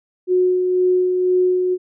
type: tone with tremolo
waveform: sine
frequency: 365.2 Hz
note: F#4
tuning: 23 cents flat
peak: -12 dBFS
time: 0.27-1.78 s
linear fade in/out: 50 ms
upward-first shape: sine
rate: 2 Hz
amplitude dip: 35%
effects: none